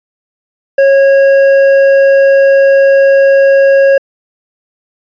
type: tone with hard clipping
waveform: sine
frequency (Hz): 548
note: C#5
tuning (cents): -20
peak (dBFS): -5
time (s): 0.78-3.98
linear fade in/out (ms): 5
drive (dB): 7
effects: resampled to 11025 Hz